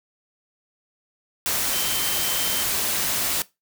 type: tone in noise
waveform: sine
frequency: 3111 Hz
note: G7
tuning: 14 cents flat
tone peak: -31 dBFS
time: 1.73-2.63 s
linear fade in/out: 0 ms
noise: white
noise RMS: -24 dBFS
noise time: 1.46-3.42 s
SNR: -10 dB
effects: noise-tail reverb RT60 0.2 s tail -19 dB re dry